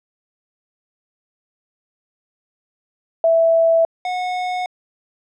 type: tone pair in turn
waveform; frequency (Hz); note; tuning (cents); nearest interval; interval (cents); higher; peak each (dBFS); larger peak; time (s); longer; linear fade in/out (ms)
sine / square; 659.3 / 729.4; E5 / F#5; 0 / -25; major second; 175; second; -11 / -21; first; 3.24-3.85 / 4.05-4.66; neither; 2
effects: low-pass 4000 Hz 12 dB/octave